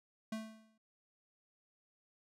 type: tone with exponential decay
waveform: square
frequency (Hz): 220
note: A3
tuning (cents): 0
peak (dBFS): -37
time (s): 0.32-0.78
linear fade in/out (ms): 5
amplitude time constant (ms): 100
effects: low-pass 11000 Hz 12 dB/octave